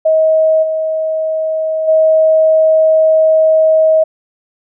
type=tone with level steps; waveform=sine; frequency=634 Hz; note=D#5; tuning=32 cents sharp; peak=-7 / -13 / -6 dBFS; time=0.05-4.04 s; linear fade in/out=10 ms; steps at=0.62 / 1.87 s; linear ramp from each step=20 ms; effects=none